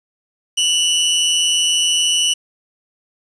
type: tone pair together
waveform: sawtooth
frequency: 2794 / 2961 Hz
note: F7 / F#7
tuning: 0 / +1 cents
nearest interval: minor second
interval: 101 cents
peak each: -19 / -11 dBFS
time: 0.57-2.34 s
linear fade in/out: 10 ms
effects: resampled to 24000 Hz + 7-bit